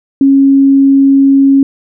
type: tone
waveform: sine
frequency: 273.9 Hz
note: C#4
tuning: 21 cents flat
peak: -3 dBFS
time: 0.21-1.63 s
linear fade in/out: 2 ms
effects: none